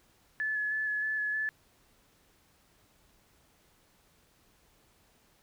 sine tone with vibrato, 1719 Hz, A6, 41 cents flat, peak -29 dBFS, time 0.4-1.49 s, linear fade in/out 0 ms, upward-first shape square, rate 3.2 Hz, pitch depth 14 cents each way, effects pink hiss -66 dBFS RMS until 5.42 s

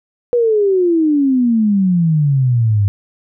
sine exponential sweep, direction down, 491.4 to 98 Hz, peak -10 dBFS, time 0.33-2.88 s, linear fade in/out 0 ms, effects none

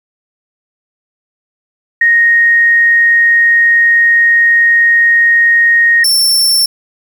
sine / sawtooth tone pair in turn, 1864.7 / 5410 Hz, A#6 / E8, 0 / +44 cents, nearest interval octave + tritone, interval 1844 cents, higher second, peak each -5 dBFS, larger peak neither, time 2.01-6.04 / 6.04-6.66 s, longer first, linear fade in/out 5 ms, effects 7-bit

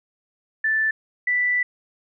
sine tone pair in turn, 1760 / 1975.5 Hz, A6 / B6, 0 / 0 cents, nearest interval major second, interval 200 cents, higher second, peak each -18 dBFS, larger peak neither, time 0.64-0.91 / 1.27-1.63 s, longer second, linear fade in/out 5 ms, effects none

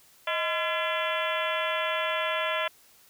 harmonic tone with a mistuned harmonic, 339.7 Hz, F4, 48 cents flat, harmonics 2 / 3 / 4 / 5 / 6 / 7 / 8 / 9 / 10, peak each -31 / -33 / -34 / -35 / -36 / -36 / -37 / -38 / -38 dBFS, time 0.27-2.68 s, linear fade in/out 5 ms, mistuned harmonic 2, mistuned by -130 cents, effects white hiss -58 dBFS RMS until 3.09 s

